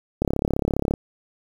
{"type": "click train", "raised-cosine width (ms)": 2, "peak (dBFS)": -8, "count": 26, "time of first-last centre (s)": [0.22, 0.938], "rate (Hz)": 34.8, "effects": ["7-bit"]}